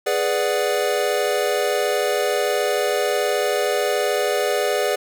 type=chord; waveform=square; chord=G# half-diminished seventh; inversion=none; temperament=equal; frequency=415.3 / 493.9 / 587.3 / 740 Hz; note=G#4 / B4 / D5 / F#5; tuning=0 / 0 / 0 / 0 cents; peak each=-24 / -25 / -24 / -28 dBFS; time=0.06-4.96 s; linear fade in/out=10 ms; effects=none